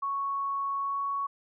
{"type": "tone with pitch glide", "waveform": "sine", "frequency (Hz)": [1108.7, 1115.1], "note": ["C#6", "C#6"], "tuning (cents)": [0, 10], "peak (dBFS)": -28, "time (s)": [0.02, 1.27], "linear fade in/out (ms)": 10, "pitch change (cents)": 10, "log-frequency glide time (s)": [0.79, 1.01], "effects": []}